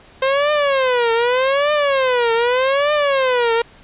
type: tone with vibrato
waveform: sawtooth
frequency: 523.3 Hz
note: C5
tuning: in tune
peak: -10 dBFS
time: 0.22-3.62 s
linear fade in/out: 5 ms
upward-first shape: triangle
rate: 0.83 Hz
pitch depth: 250 cents each way
effects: pink hiss -46 dBFS RMS until 3.83 s + resampled to 8000 Hz